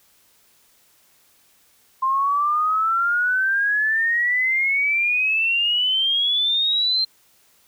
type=exponential sweep; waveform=sine; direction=up; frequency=1046.5 to 4166 Hz; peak=-17 dBFS; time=2.02-7.05 s; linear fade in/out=10 ms; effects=white hiss -58 dBFS RMS until 7.67 s